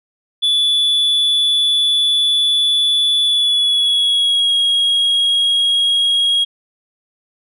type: tone with pitch glide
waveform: sine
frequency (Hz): 3450 to 3289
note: A7 to G#7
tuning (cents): -35 to -18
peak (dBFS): -9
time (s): 0.42-6.45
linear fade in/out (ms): 20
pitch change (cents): -83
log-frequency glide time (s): 3.24-4.53
effects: tanh soft clip ceiling -11 dBFS